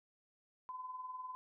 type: tone with tremolo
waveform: sine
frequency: 1015 Hz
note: B5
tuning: 47 cents sharp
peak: -40 dBFS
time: 0.69-1.35 s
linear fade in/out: 0 ms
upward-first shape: triangle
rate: 20 Hz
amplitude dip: 65%
effects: none